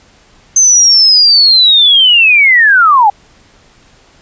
sine linear sweep, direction down, 6272 to 784 Hz, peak -3 dBFS, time 0.56-3.1 s, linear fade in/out 5 ms, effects pink hiss -45 dBFS RMS until 4.21 s + resampled to 16000 Hz

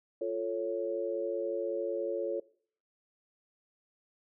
sine chord, F augmented, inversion none, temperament equal, 349.2 / 440 / 554.4 Hz, F4 / A4 / C#5, 0 / 0 / 0 cents, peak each -36 / -35 / -34 dBFS, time 0.21-2.4 s, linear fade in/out 5 ms, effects noise-tail reverb RT60 0.5 s tail -20 dB re dry

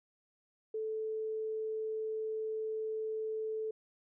sine tone, 437.5 Hz, A4, 10 cents flat, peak -34 dBFS, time 0.74-3.71 s, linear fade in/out 5 ms, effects none

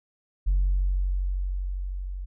sine tone with level ramp, 46.37 Hz, F#1, 5 cents sharp, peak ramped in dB -17 to -31 dBFS, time 0.46-2.26 s, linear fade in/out 20 ms, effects tanh soft clip ceiling -16 dBFS

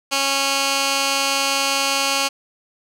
15% pulse tone with band-pass filter, 275 Hz, C#4, 14 cents flat, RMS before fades -20 dBFS, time 0.11-2.29 s, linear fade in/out 20 ms, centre 4600 Hz, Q 0.71, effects none

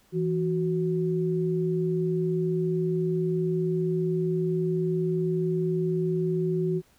sine tone pair together, 164.81 / 370 Hz, E3 / F#4, 0 / 0 cents, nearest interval octave + major second, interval 1400 cents, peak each -26 dBFS, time 0.12-6.82 s, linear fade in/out 50 ms, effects pink hiss -62 dBFS RMS until 6.98 s

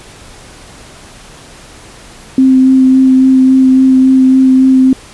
sine tone with vibrato, 261.6 Hz, C4, in tune, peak -3 dBFS, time 2.38-4.93 s, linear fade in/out 2 ms, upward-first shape sine, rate 3.6 Hz, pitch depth 12 cents each way, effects pink hiss -35 dBFS RMS until 5.13 s + resampled to 24000 Hz

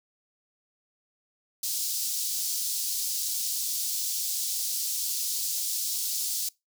pink high-pass noise, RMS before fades -30 dBFS, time 1.63-6.49 s, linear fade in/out 5 ms, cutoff 4600 Hz, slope 24 dB/octave, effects noise-tail reverb RT60 0.2 s tail -23 dB re dry

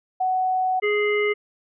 sine tone, 745 Hz, F#5, 12 cents sharp, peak -19 dBFS, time 0.2-0.8 s, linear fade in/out 10 ms
harmonic tone, 416.8 Hz, G#4, 6 cents sharp, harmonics 1 / 3 / 5 / 7, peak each -20 / -32 / -24 / -36 dBFS, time 0.82-1.34 s, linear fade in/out 20 ms
effects none

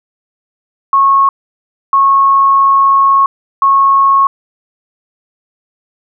sine tone bursts at uneven times, 1096 Hz, C#6, 20 cents flat, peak -5 dBFS, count 3, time 0.93-1.29 / 1.93-3.26 / 3.62-4.27 s, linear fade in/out 2 ms, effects none

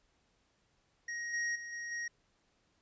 square tone with level steps, 1882 Hz, A#6, 16 cents sharp, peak -38 / -33 / -43 / -40 / -37 dBFS, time 1.08-2.08 s, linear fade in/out 5 ms, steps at 1.33 / 1.55 / 1.72 / 1.91 s, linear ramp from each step 10 ms, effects pink hiss -74 dBFS RMS until 2.81 s + resampled to 16000 Hz

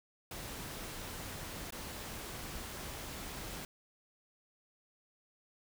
pink noise with dropouts, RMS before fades -44 dBFS, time 0.31-3.65 s, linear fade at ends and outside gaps 2 ms, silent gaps 1.706-1.723 s, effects none

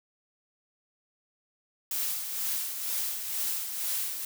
blue noise with tremolo, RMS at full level -30 dBFS, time 1.91-4.25 s, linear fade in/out 2 ms, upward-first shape sine, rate 2.1 Hz, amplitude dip 50%, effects none

